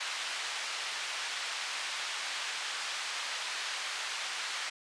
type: band-pass noise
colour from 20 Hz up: white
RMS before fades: -37 dBFS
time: 0-4.7 s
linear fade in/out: 10 ms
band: 1000 to 4000 Hz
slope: 12 dB/octave
effects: resampled to 22050 Hz